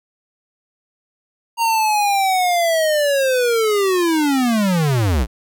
square linear sweep, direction down, 932.3 to 51 Hz, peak -15 dBFS, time 1.57-5.27 s, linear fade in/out 50 ms, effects none

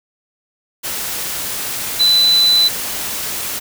sine tone in noise, 4000 Hz, B7, 21 cents sharp, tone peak -9 dBFS, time 1.99-2.69 s, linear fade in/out 20 ms, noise white, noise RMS -23 dBFS, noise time 0.83-3.6 s, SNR +11 dB, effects none

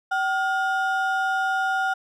triangle ring-modulated tone, 1094 Hz, C#6, 23 cents flat, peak -16 dBFS, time 0.11-1.94 s, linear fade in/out 10 ms, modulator 328 Hz, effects none

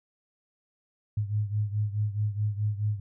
sine beating tone pair, 103.8 / 108.5 Hz, G#2 / A2, 0 / -24 cents, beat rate 4.7 Hz, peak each -27 / -31 dBFS, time 1.17-3 s, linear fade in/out 5 ms, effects none

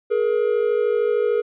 triangle tone pair together, 422 / 475.3 Hz, G#4 / A#4, +28 / +34 cents, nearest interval major second, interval 206 cents, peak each -18 / -18 dBFS, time 0.1-1.42 s, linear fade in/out 20 ms, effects resampled to 8000 Hz

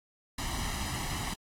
pink noise with comb filter, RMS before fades -34 dBFS, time 0.38-1.34 s, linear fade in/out 5 ms, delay 1 ms, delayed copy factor +0.7, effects low-pass 11000 Hz 12 dB/octave + AAC 64 kbps

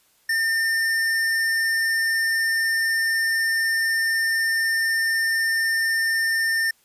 sine tone with hard clipping, 1806 Hz, A6, 45 cents sharp, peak -21 dBFS, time 0.29-6.71 s, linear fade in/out 5 ms, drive 15 dB, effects white hiss -61 dBFS RMS until 6.84 s + resampled to 32000 Hz

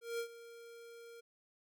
square tone with ADSR envelope, 466.2 Hz, A#4, in tune, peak -36 dBFS, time 0.01-1.21 s, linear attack 180 ms, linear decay 85 ms, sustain -16 dB, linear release 13 ms, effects none

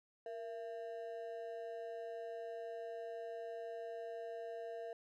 triangle ring-modulated tone, 569 Hz, C#5, 45 cents sharp, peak -38 dBFS, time 0.26-4.93 s, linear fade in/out 2 ms, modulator 103 Hz, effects none

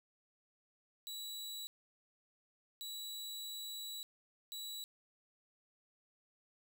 sawtooth tone bursts at uneven times, 3918 Hz, B7, 15 cents flat, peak -40 dBFS, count 3, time 1.07-1.67 / 2.81-4.03 / 4.52-4.84 s, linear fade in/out 0 ms, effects none

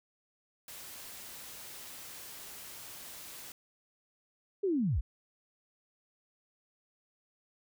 white noise, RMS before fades -47 dBFS, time 0.68-3.52 s, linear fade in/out 2 ms
sine linear sweep, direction down, 415.3 to 36.71 Hz, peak -27 dBFS, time 4.63-5.01 s, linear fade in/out 10 ms
effects none

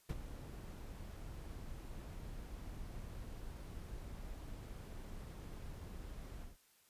brown noise with ADSR envelope, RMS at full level -37 dBFS, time 0.09-6.57 s, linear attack 7 ms, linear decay 43 ms, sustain -11 dB, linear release 160 ms, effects white hiss -70 dBFS RMS until 6.89 s + resampled to 32000 Hz

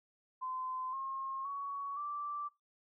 sine tone with pitch steps, 1029 / 1073.9 / 1120.8 / 1169.8 Hz, C6 / C6 / C#6 / D6, -29 / +45 / +19 / -7 cents, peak -37 dBFS, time 0.41-2.49 s, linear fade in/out 20 ms, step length 520 ms, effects noise-tail reverb RT60 0.2 s tail -19 dB re dry

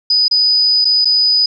sine tone with dropouts, 4978 Hz, D#8, in tune, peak -9 dBFS, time 0.1-1.46 s, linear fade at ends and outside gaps 5 ms, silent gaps 0.282-0.311 / 0.846-0.852 / 1.047-1.054 s, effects none

